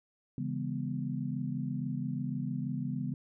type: chord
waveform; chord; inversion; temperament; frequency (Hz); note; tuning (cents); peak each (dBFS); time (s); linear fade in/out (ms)
sine; C# minor seventh; none; equal with one note detuned; 138.59 / 164.81 / 202.4 / 246.9; C#3 / E3 / G#3 / B3; 0 / 0 / -44 / 0; -36 / -39 / -39 / -37; 0.38-3.14; 2
effects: none